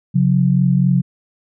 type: tone pair together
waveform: sine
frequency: 136.59 / 180.5 Hz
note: C#3 / F#3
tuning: -25 / -43 cents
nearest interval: perfect fourth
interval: 482 cents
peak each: -14 dBFS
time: 0.14-1.02 s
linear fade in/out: 20 ms
effects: none